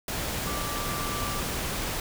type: tone in noise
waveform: sine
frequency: 1172 Hz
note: D6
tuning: 4 cents flat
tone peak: -35 dBFS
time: 0.47-1.4 s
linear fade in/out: 2 ms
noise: pink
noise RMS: -31 dBFS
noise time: 0.08-2 s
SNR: -7 dB
effects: none